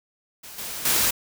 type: noise with level steps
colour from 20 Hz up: white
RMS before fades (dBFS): -41 / -33 / -21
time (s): 0.43-1.11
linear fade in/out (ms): 10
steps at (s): 0.58 / 0.85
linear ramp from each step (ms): 5
effects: none